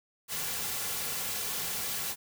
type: noise with comb filter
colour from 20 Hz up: white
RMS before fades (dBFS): -34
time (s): 0.28-2.16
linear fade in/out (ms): 50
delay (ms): 3.2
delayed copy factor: -0.55
effects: none